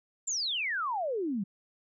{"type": "exponential sweep", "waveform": "sine", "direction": "down", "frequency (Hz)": [7510, 183.3], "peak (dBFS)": -29, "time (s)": [0.27, 1.44], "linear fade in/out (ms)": 10, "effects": []}